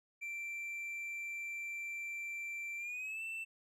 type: tone with pitch glide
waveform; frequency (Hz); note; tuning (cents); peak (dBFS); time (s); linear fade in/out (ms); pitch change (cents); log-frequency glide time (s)
triangle; 2349 to 2667; D7 to E7; 0 to +20; -38; 0.21-3.45; 20; +220; 2.77-3.22
effects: none